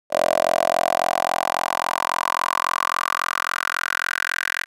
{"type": "tone with high-pass filter sweep", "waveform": "10% pulse", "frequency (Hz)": 43.65, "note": "F1", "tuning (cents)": 0, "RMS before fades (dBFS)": -22, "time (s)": [0.1, 4.66], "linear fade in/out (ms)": 50, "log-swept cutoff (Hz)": [590, 1700], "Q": 4.8, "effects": ["resampled to 32000 Hz"]}